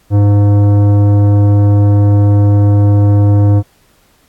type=tone with tanh clipping; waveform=triangle; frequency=102.1 Hz; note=G#2; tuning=29 cents flat; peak=-7 dBFS; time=0.1-3.63 s; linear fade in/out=50 ms; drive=18 dB; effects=pink hiss -52 dBFS RMS until 4.28 s + AAC 64 kbps